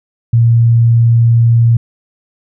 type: tone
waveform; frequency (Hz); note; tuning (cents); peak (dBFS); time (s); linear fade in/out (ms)
sine; 116.54; A#2; 0; -5; 0.33-1.77; 5
effects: none